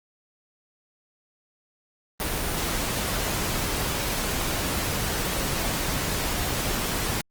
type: noise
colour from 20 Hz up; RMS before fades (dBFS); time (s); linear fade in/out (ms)
pink; -27; 2.2-7.21; 0
effects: Opus 24 kbps